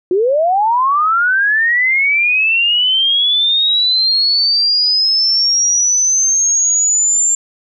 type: linear sweep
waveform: sine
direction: up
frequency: 346.2 to 7350 Hz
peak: -10 dBFS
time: 0.11-7.35 s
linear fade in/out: 2 ms
effects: none